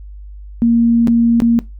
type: tone with dropouts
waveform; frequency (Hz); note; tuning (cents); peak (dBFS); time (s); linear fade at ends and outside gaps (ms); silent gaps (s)
sine; 233.1; A#3; 0; -8; 0.62-1.59; 0; 1.073-1.081 / 1.402-1.42
effects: noise-tail reverb RT60 0.2 s tail -19 dB re dry + added 50 Hz sine -30 dBFS peak until 1.79 s